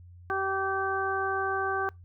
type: harmonic tone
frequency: 386.7 Hz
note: G4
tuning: 24 cents flat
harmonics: 1 / 2 / 3 / 4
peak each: -32 / -32 / -32 / -32 dBFS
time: 0.3-1.89 s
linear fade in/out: 0 ms
effects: noise-tail reverb RT60 0.2 s tail -25 dB re dry + added 88 Hz sine -47 dBFS peak until 2.04 s